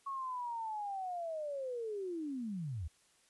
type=linear sweep; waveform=sine; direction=down; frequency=1108.7 to 69.3 Hz; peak=-37 dBFS; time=0.06-2.88 s; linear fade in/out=10 ms; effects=white hiss -69 dBFS RMS until 3.29 s + resampled to 24000 Hz